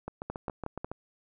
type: two click trains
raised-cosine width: 1 ms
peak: -22 / -20 dBFS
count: 7 / 4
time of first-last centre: 0.08-0.916 / 0.3-0.845 s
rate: 7.18 / 5.5 Hz
effects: none